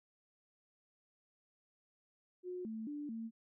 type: tone with pitch steps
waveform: sine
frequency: 361.9 / 221.1 / 293.3 / 225.9 Hz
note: F#4 / A3 / D4 / A3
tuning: -38 / +9 / -2 / +46 cents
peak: -40 dBFS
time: 2.43-3.31 s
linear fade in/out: 50 ms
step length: 220 ms
effects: none